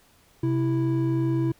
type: tone pair together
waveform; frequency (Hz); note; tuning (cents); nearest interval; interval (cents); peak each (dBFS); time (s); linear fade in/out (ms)
triangle; 130.68 / 329.3; C3 / E4; -2 / -2; octave + major third; 1600; -22; 0.43-1.52; 5
effects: pink hiss -59 dBFS RMS until 1.59 s